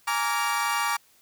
30% pulse chord, Bb dominant seventh, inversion third, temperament equal with one note detuned, 830.6 / 932.3 / 1157.8 / 1396.9 Hz, Ab5 / Bb5 / D6 / F6, 0 / 0 / -25 / 0 cents, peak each -29 / -26 / -25 / -30 dBFS, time 0.07-0.97 s, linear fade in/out 10 ms, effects white hiss -60 dBFS RMS until 1.21 s

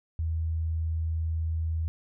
sine tone, 80.9 Hz, E2, 32 cents flat, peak -26 dBFS, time 0.19-1.88 s, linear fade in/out 0 ms, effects none

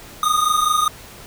square tone pair together, 1219.6 / 1244.5 Hz, D#6 / D#6, -35 / 0 cents, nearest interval unison, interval 35 cents, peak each -19 dBFS, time 0.23-0.88 s, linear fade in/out 2 ms, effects pink hiss -40 dBFS RMS until 1.26 s

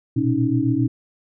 sine tone cluster, 117.5 / 125 / 277.4 / 313.3 Hz, A#2 / B2 / C#4 / D#4, +14 / +21 / +1 / +12 cents, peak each -24 / -23 / -21 / -22 dBFS, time 0.16-0.88 s, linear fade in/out 10 ms, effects none

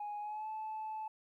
sine tone with pitch glide, 830.6 to 869.4 Hz, G#5 to A5, 0 to -21 cents, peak -37 dBFS, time 0-1.08 s, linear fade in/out 5 ms, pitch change +79 cents, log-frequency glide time 0.2-0.48 s, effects tanh soft clip ceiling -36 dBFS + 13-bit

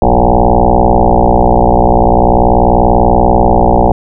sine tone with frequency modulation, 383.6 Hz, G4, 37 cents flat, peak -4 dBFS, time 0.02-3.92 s, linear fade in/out 2 ms, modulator 60.4 Hz, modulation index 7.8, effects none

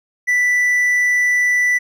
triangle tone, 1975.5 Hz, B6, in tune, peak -11 dBFS, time 0.27-1.79 s, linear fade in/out 20 ms, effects none

